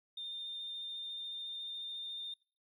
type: tone with vibrato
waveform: triangle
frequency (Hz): 3621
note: A7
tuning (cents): +49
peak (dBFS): -37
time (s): 0.17-2.34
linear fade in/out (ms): 5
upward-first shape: sine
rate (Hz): 14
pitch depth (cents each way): 15
effects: noise-tail reverb RT60 0.4 s tail -26 dB re dry + tanh soft clip ceiling -38 dBFS